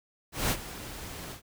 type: noise with ADSR envelope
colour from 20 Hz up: pink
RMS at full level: -26 dBFS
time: 0.32-1.42 s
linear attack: 180 ms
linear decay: 65 ms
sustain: -15 dB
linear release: 100 ms
effects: none